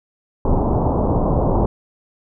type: low-pass noise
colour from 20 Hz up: pink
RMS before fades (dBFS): -17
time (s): 0.45-1.66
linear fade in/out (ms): 2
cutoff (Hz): 990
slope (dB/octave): 48
effects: none